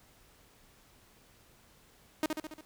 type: tone with echo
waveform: sawtooth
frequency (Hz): 310.7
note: D#4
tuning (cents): -2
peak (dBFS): -23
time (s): 2.23-2.26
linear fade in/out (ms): 2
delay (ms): 70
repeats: 5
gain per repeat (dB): -4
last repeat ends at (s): 2.61
effects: pink hiss -62 dBFS RMS until 2.65 s